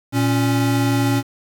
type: tone pair together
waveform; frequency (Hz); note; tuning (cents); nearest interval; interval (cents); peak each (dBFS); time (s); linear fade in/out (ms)
square; 116.55 / 277.2; A#2 / C#4; 0 / 0; octave + minor third; 1500; -19; 0.12-1.23; 50
effects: 7-bit